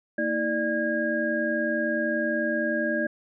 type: tone cluster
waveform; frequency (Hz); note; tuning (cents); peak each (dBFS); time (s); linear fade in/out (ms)
sine; 230.4 / 321 / 594 / 1634; A#3 / E4 / D5 / G#6; -20 / -46 / +20 / -29; -30 / -30 / -28 / -28; 0.18-3.07; 5
effects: none